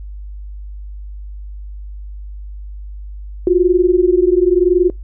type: tone pair together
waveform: sine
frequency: 349.2 / 370 Hz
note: F4 / F#4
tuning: 0 / 0 cents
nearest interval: minor second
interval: 100 cents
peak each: -12 dBFS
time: 3.47-4.9 s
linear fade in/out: 2 ms
effects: noise-tail reverb RT60 0.2 s tail -26 dB re dry + added 50 Hz sine -27 dBFS peak until 5.03 s